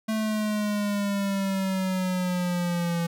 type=exponential sweep; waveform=square; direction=down; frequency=220 to 168.7 Hz; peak=-25 dBFS; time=0.08-3.07 s; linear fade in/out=10 ms; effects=none